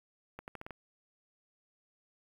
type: accelerating click train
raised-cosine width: 0.5 ms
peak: -28 dBFS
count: 6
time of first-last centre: 0.39-0.707 s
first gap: 89 ms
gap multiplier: 0.83
effects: 9-bit